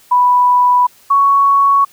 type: tone pair in turn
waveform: sine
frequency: 987 / 1114.1 Hz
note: B5 / C#6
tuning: -1 / +8 cents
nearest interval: major second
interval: 209 cents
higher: second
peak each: -7 dBFS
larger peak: neither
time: 0.11-0.87 / 1.1-1.85 s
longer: first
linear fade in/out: 10 ms
effects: white hiss -47 dBFS RMS until 1.92 s